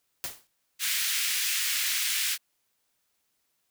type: noise with exponential decay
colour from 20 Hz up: white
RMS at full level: -30 dBFS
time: 0.24-0.47 s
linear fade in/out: 0 ms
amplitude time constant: 48 ms
type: high-pass noise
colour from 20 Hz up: pink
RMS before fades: -28 dBFS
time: 0.79-2.38 s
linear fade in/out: 50 ms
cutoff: 1900 Hz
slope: 24 dB/octave
effects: white hiss -75 dBFS RMS until 3.7 s